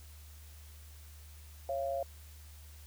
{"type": "tone pair together", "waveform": "sine", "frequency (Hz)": [549.4, 684], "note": ["C#5", "F5"], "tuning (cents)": [-16, -36], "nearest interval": "major third", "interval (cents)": 380, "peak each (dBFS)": [-35, -35], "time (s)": [1.69, 2.03], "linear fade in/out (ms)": 2, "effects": ["added 75 Hz sine -50 dBFS peak until 2.86 s", "white hiss -59 dBFS RMS until 2.86 s"]}